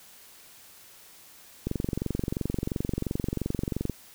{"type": "click train", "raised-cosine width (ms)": 3, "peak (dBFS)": -15, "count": 52, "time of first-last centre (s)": [1.67, 3.897], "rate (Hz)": 22.9, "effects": ["white hiss -52 dBFS RMS until 4.14 s"]}